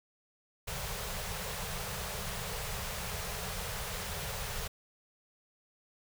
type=band-stop noise; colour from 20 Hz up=pink; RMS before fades=-38 dBFS; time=0.67-4.68 s; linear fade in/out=10 ms; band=200 to 400 Hz; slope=96 dB/octave; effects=none